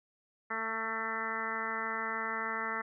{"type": "harmonic tone", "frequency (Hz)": 223.4, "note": "A3", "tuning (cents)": 27, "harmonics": [1, 2, 3, 4, 5, 6, 7, 8, 9], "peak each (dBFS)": [-46, -44, -47, -42, -41, -38, -45, -39, -41], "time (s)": [0.5, 2.82], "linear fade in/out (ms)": 10, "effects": []}